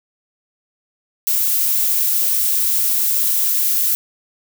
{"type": "noise", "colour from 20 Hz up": "violet", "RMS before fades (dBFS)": -17, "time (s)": [1.27, 3.95], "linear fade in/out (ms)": 0, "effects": []}